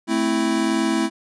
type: chord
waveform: square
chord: A minor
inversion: none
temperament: equal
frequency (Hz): 220 / 261.6 / 329.6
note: A3 / C4 / E4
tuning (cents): 0 / 0 / 0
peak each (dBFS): -24 / -25 / -22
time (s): 0.07-1.1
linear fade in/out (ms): 50
effects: resampled to 24000 Hz